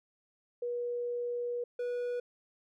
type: tone pair in turn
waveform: sine / triangle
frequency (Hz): 482.6 / 487.4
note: B4 / B4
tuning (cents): -40 / -23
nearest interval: unison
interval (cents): 17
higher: second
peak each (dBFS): -32 / -30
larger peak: second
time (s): 0.62-1.64 / 1.79-2.2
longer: first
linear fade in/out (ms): 5
effects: none